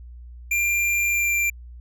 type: tone with pitch glide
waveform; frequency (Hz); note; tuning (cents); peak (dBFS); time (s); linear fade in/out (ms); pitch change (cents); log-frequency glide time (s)
square; 2383 to 2368; D7 to D7; +25 to +14; -20; 0.51-1.5; 5; -11; 1.09-1.35
effects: added 60 Hz sine -38 dBFS peak until 1.8 s